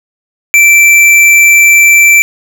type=tone with hard clipping; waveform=sine; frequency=2338 Hz; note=D7; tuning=8 cents flat; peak=-3 dBFS; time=0.54-2.22 s; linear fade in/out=0 ms; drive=13 dB; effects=none